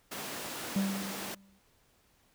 pink high-pass noise, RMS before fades -40 dBFS, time 0.11-1.35 s, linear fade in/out 10 ms, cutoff 230 Hz, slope 12 dB/octave
triangle tone with exponential decay, 196 Hz, G3, in tune, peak -23 dBFS, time 0.76-1.59 s, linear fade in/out 2 ms, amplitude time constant 180 ms
effects pink hiss -68 dBFS RMS until 2.34 s

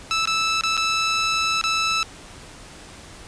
15% pulse tone with dropouts, 1315 Hz, E6, 5 cents flat, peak -13 dBFS, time 0.11-2.03 s, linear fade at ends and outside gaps 0 ms, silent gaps 0.255-0.274 / 0.61-0.636 / 0.768-0.776 / 1.613-1.639 s, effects pink hiss -42 dBFS RMS until 3.27 s + resampled to 22050 Hz

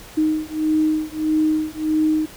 sine beating tone pair, 310 / 311.6 Hz, D#4 / D#4, -6 / +3 cents, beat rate 1.6 Hz, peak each -20 dBFS, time 0.17-2.26 s, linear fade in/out 10 ms, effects pink hiss -41 dBFS RMS until 2.36 s

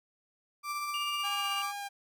35% pulse tone with tremolo, 1174.7 Hz, D6, in tune, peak -30 dBFS, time 0.63-1.73 s, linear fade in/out 50 ms, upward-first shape triangle, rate 16 Hz, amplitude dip 35%
sine tone, 2820 Hz, F7, 16 cents sharp, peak -34 dBFS, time 0.94-1.62 s, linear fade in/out 2 ms
sawtooth tone with vibrato, 805 Hz, G5, 46 cents sharp, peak -33 dBFS, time 1.23-1.89 s, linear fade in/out 20 ms, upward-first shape sine, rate 2.5 Hz, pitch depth 15 cents each way
effects none

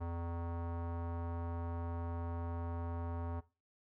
square tone with low-pass filter, 84.9 Hz, F2, 48 cents flat, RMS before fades -40 dBFS, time 0-3.41 s, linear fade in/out 20 ms, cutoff 1000 Hz, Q 2.1, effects noise-tail reverb RT60 0.3 s tail -18 dB re dry

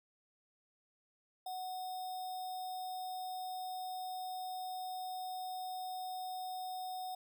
sine tone with sample-and-hold, 740 Hz, F#5, in tune, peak -39 dBFS, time 1.46-7.15 s, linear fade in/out 5 ms, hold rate 4410 Hz, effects none

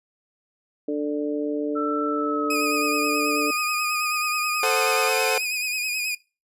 harmonic tone, 147.6 Hz, D3, 9 cents sharp, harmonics 2 / 3 / 4, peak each -25 / -27 / -32 dBFS, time 0.88-3.51 s, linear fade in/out 5 ms
sine tone with pitch glide, 1331 to 1227.6 Hz, E6 to D#6, +16 to -24 cents, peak -26 dBFS, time 1.75-5.1 s, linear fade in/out 20 ms, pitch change -140 cents, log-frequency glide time 2.07-2.88 s
sawtooth tone with vibrato, 2489 Hz, D#7, in tune, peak -21 dBFS, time 2.5-6.15 s, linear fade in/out 5 ms, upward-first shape sine, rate 9.3 Hz, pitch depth 49 cents each way
sawtooth chord, F# diminished, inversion first, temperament equal, 440 / 523.3 / 740 Hz, A4 / C5 / F#5, 0 / 0 / 0 cents, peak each -21 / -22 / -23 dBFS, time 4.63-5.38 s, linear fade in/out 2 ms
effects noise-tail reverb RT60 0.3 s tail -22 dB re dry + resampled to 32000 Hz

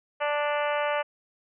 harmonic tone, 293.7 Hz, D4, in tune, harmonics 2 / 3 / 4 / 5 / 6 / 7 / 8 / 9 / 10, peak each -27 / -31 / -33 / -35 / -37 / -38 / -39 / -40 / -41 dBFS, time 0.2-1.03 s, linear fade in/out 20 ms, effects none

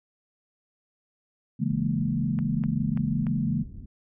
sine chord, A# half-diminished seventh, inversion first, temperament equal, 138.59 / 164.81 / 207.7 / 233.1 Hz, C#3 / E3 / G#3 / A#3, 0 / 0 / 0 / 0 cents, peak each -29 dBFS, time 1.59-3.64 s, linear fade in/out 20 ms
pink low-pass noise, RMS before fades -41 dBFS, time 1.69-3.86 s, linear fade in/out 5 ms, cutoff 220 Hz, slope 24 dB/octave
clicks, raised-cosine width 0.5 ms, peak -27 dBFS, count 4, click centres 2.389 / 2.638 / 2.974 / 3.268 s
effects none

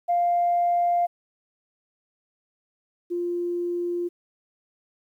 sine tone pair in turn, 698.5 / 349.2 Hz, F5 / F4, 0 / 0 cents, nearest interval octave, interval 1200 cents, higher first, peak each -18 / -24 dBFS, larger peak first, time 0.08-1.07 / 3.1-4.09 s, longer neither, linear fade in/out 20 ms, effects tanh soft clip ceiling -14 dBFS + 10-bit

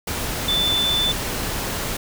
sine tone in noise, 3520 Hz, A7, in tune, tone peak -18 dBFS, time 0.48-1.12 s, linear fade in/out 5 ms, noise pink, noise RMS -26 dBFS, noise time 0.07-1.97 s, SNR +5 dB, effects none

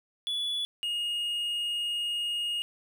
triangle tone pair in turn, 3423 / 2860 Hz, A7 / F7, -48 / +41 cents, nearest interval minor third, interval 311 cents, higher first, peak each -27 dBFS, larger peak neither, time 0.27-0.65 / 0.83-2.62 s, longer second, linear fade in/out 0 ms, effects none

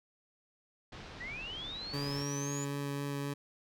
pink low-pass noise, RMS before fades -48 dBFS, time 0.92-2.23 s, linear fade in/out 5 ms, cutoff 5000 Hz, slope 24 dB/octave
sine linear sweep, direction up, 1864.7 to 7040 Hz, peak -40 dBFS, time 1.2-2.65 s, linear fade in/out 10 ms
20% pulse tone with vibrato, 141.6 Hz, C#3, 37 cents sharp, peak -30 dBFS, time 1.93-3.34 s, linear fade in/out 10 ms, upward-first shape sine, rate 3.8 Hz, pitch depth 8 cents each way
effects none

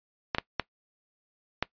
clicks, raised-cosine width 0.3 ms, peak -9 dBFS, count 4, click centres 0.348 / 0.384 / 0.597 / 1.626 s, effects noise-tail reverb RT60 0.1 s tail -21 dB re dry + resampled to 11025 Hz

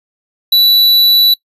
square tone, 3951 Hz, B7, in tune, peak -6 dBFS, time 0.52-1.34 s, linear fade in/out 5 ms, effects noise-tail reverb RT60 0.1 s tail -23 dB re dry + resampled to 32000 Hz

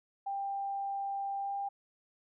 sine tone with pitch glide, 792 to 797.5 Hz, G5 to G5, +18 to +30 cents, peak -33 dBFS, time 0.26-1.69 s, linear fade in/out 10 ms, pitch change +12 cents, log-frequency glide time 1.38-1.55 s, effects none

